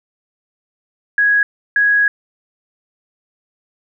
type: tone bursts at uneven times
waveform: sine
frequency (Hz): 1661.2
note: G#6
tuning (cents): 0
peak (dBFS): -10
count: 2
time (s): 1.18-1.43 / 1.76-2.08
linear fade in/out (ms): 2
effects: none